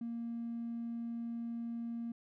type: tone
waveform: triangle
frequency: 233.1 Hz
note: A#3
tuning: in tune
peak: -34 dBFS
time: 0.01-2.12 s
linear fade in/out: 5 ms
effects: tanh soft clip ceiling -34 dBFS